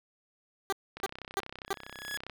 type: tone bursts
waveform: 15% pulse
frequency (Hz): 392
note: G4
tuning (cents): 0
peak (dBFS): -22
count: 4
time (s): 0.7-1.73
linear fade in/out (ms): 0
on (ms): 25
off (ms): 310
type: click train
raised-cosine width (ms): 0.3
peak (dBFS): -25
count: 44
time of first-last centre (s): 0.97-2.297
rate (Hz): 32.4
type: tone with exponential growth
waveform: sawtooth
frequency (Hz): 1683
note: G#6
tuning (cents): +23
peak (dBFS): -28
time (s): 1.66-2.17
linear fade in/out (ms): 0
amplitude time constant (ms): 110
effects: none